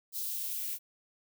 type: noise with high-pass filter sweep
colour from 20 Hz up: violet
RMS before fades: -36 dBFS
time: 0.12-0.79 s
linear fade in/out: 50 ms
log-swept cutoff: 4100 to 1900 Hz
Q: 1.6
effects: none